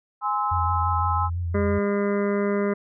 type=chord; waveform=sine; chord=Ab augmented; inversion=none; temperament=just; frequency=830.6 / 1038.3 / 1297.8 Hz; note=Ab5 / C6 / E6; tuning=0 / -14 / -27 cents; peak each=-26 dBFS; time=0.21-1.3 s; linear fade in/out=50 ms
type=tone with vibrato; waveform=sine; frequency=86.6 Hz; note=F2; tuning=14 cents flat; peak=-24 dBFS; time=0.51-1.79 s; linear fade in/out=10 ms; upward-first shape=sine; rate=5.9 Hz; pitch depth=40 cents each way
type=harmonic tone; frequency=202.4 Hz; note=G#3; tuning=44 cents flat; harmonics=1 / 2 / 3 / 5 / 6 / 7 / 8 / 9 / 10; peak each=-24 / -24 / -30 / -37 / -36 / -39 / -42 / -43 / -39 dBFS; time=1.54-2.74 s; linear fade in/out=10 ms
effects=none